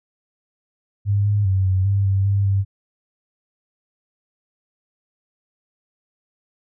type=tone with pitch steps; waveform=sine; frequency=101.2 / 103 / 95.4 / 94 / 99.2 / 97.2 / 99.7 / 98.2 Hz; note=G#2 / G#2 / G2 / F#2 / G2 / G2 / G2 / G2; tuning=-44 / -14 / -47 / +28 / +21 / -14 / +30 / +4 cents; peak=-15 dBFS; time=1.05-2.65 s; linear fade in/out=50 ms; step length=200 ms; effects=none